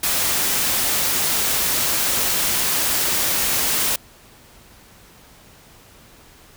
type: noise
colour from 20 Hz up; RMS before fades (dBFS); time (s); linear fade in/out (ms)
white; -20; 0.03-3.96; 5
effects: pink hiss -48 dBFS RMS until 6.56 s